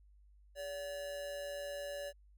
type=tone with amplitude modulation; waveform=square; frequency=573 Hz; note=D5; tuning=43 cents flat; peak=-39 dBFS; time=0.55-2.13 s; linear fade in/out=50 ms; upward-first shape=sine; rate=162 Hz; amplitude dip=45%; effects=added 50 Hz sine -60 dBFS peak until 2.37 s